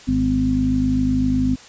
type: harmonic tone with a mistuned harmonic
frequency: 51.91 Hz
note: G#1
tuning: in tune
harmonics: 1 / 2 / 3 / 4 / 5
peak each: -25 / -26 / -28 / -28 / -17 dBFS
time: 0.07-1.56 s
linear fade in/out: 20 ms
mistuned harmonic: 5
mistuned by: -28 cents
effects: white hiss -43 dBFS RMS until 1.68 s + resampled to 16000 Hz